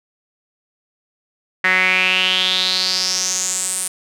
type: tone with band-pass filter sweep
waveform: sawtooth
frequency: 185.6 Hz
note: F#3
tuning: 6 cents sharp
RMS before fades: -18 dBFS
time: 1.64-3.88 s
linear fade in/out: 5 ms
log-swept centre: 1900 to 9400 Hz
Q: 5.9
effects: none